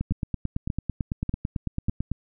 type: two click trains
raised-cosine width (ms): 5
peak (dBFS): -14 / -14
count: 20 / 4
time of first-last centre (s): 0.01-2.116 / 0.11-1.885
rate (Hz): 9.02 / 1.69
effects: none